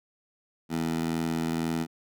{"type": "tone with high-pass filter", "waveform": "15% pulse", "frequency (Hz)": 82, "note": "E2", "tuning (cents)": -9, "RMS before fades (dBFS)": -29, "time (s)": [0.69, 1.87], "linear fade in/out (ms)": 50, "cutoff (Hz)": 210, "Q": 1.8, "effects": []}